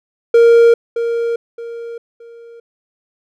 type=tone with echo; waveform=triangle; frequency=466.2 Hz; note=A#4; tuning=in tune; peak=-3 dBFS; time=0.34-0.74 s; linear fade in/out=5 ms; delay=620 ms; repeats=3; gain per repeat=-10 dB; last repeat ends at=2.6 s; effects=none